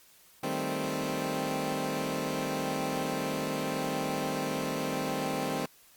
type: chord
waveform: 15% pulse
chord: A half-diminished seventh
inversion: second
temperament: equal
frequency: 155.56 / 196 / 220 / 261.6 Hz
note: Eb3 / G3 / A3 / C4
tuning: 0 / 0 / 0 / 0 cents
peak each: -30 / -31 / -32 / -27 dBFS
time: 0.43-5.66 s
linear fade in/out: 5 ms
effects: white hiss -59 dBFS RMS until 5.96 s + Opus 48 kbps